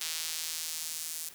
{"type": "tone with high-pass filter sweep", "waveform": "sawtooth", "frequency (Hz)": 160.4, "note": "E3", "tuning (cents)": -47, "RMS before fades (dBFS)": -37, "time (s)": [0.01, 1.29], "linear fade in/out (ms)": 2, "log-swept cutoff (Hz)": [3900, 7600], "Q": 0.86, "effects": ["white hiss -52 dBFS RMS until 1.34 s"]}